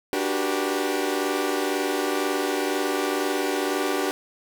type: chord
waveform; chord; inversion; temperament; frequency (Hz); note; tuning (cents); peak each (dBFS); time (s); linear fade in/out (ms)
sawtooth; G major seventh; second; equal with one note detuned; 293.7 / 370 / 392 / 482.9; D4 / F#4 / G4 / B4; 0 / 0 / 0 / -39; -24 / -25 / -24 / -27; 0.13-4.11; 0
effects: none